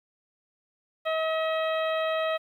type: harmonic tone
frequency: 639 Hz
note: D#5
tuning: 46 cents sharp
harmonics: 1 / 2 / 3 / 4 / 5 / 6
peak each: -26 / -32 / -36 / -38 / -40 / -42 dBFS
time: 1.05-2.38 s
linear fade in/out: 20 ms
effects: 10-bit